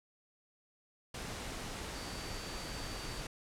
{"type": "tone in noise", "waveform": "sine", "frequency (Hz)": 4600, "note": "D8", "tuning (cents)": -37, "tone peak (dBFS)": -50, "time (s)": [1.95, 3.21], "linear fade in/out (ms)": 5, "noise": "pink", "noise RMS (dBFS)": -42, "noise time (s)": [1.14, 3.27], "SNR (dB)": -11, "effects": ["low-pass 9000 Hz 12 dB/octave"]}